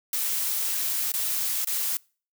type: noise with dropouts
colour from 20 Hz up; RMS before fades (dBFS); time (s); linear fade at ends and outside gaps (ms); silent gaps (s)
blue; -27; 0.13-1.97; 2; 1.12-1.138 / 1.647-1.671
effects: noise-tail reverb RT60 0.4 s tail -26 dB re dry